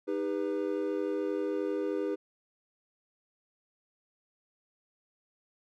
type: chord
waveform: triangle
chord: Eb augmented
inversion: none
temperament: equal with one note detuned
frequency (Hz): 311.1 / 400.9 / 493.9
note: Eb4 / G4 / B4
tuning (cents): 0 / +39 / 0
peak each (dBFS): -32 / -31 / -33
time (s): 0.07-2.16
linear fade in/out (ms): 20
effects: none